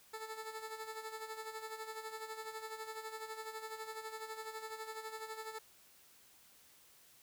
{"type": "tone with tremolo", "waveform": "15% pulse", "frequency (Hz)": 440, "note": "A4", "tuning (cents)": 0, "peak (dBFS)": -35, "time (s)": [0.13, 5.59], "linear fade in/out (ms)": 10, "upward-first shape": "sine", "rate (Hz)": 12, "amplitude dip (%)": 65, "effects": ["white hiss -64 dBFS RMS until 7.22 s"]}